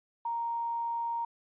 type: tone with quantisation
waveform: sine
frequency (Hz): 932.3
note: A#5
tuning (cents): 0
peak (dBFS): -30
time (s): 0.25-1.25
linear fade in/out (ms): 5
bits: 10
effects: resampled to 8000 Hz